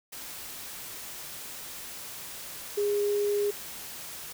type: tone in noise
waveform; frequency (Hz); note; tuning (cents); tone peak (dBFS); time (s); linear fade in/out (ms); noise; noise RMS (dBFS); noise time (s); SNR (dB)
sine; 410; G#4; -22; -24; 2.77-3.51; 10; white; -41; 0.12-4.33; +14
effects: none